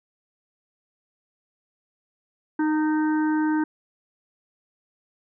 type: harmonic tone with a mistuned harmonic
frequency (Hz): 309.1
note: D#4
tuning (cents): -11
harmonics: 1 / 3 / 4 / 5 / 6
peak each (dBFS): -20 / -30 / -42 / -33 / -43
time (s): 2.59-3.64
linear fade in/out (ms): 5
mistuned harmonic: 3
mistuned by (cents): -17
effects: none